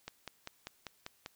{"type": "click train", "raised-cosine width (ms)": 0.2, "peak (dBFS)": -24, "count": 7, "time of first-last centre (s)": [0.08, 1.261], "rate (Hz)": 5.08, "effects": ["white hiss -69 dBFS RMS until 1.35 s"]}